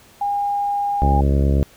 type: tone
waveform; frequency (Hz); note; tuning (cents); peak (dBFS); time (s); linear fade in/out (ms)
sine; 811; G#5; -41; -18; 0.21-1.21; 5
type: harmonic tone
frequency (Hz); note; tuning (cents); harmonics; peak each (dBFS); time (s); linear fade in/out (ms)
69.3; C#2; 0; 1 / 2 / 3 / 4 / 5 / 6 / 7 / 8 / 9; -15 / -21 / -25 / -27 / -29 / -31 / -32 / -33 / -34; 1.02-1.63; 0
effects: pink hiss -49 dBFS RMS until 1.76 s